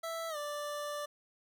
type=tone with pitch glide; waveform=25% pulse; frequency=659.3 to 587.4 Hz; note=E5 to D5; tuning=0 to 0 cents; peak=-33 dBFS; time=0.03-1.06 s; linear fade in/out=10 ms; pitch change=-200 cents; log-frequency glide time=0.29-0.37 s; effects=none